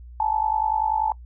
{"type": "tone with amplitude modulation", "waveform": "sine", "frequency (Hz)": 870, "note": "A5", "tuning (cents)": -20, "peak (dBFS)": -16, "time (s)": [0.2, 1.12], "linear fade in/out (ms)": 2, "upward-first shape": "sine", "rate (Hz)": 50.3, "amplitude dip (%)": 85, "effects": ["noise-tail reverb RT60 0.1 s tail -23 dB re dry", "added 60 Hz sine -39 dBFS peak until 1.25 s"]}